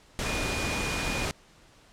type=tone in noise; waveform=sine; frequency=2447 Hz; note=D#7; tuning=29 cents flat; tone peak=-34 dBFS; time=0.26-1.25 s; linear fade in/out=0 ms; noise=pink; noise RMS=-30 dBFS; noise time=0.19-1.31 s; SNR=-7 dB; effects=pink hiss -57 dBFS RMS until 1.92 s + low-pass 8000 Hz 12 dB/octave